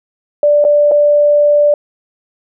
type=tone with dropouts; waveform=sine; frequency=587.3 Hz; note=D5; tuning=in tune; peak=-6 dBFS; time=0.43-1.74 s; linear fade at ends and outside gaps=2 ms; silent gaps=0.642-0.649 / 0.913-0.917 s; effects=none